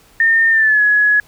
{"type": "tone with pitch glide", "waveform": "sine", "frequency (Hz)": [1817, 1685.6], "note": ["A#6", "G#6"], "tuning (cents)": [-45, 25], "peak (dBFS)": -9, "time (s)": [0.2, 1.2], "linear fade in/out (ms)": 2, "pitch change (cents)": -130, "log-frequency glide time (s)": [0.51, 0.82], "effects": ["pink hiss -49 dBFS RMS until 1.27 s"]}